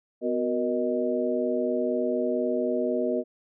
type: tone cluster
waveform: sine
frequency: 250.8 / 368.9 / 473 / 620 Hz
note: B3 / F#4 / A#4 / D#5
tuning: +27 / -5 / +25 / -6 cents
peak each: -29 dBFS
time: 0.21-3.24 s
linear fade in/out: 50 ms
effects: none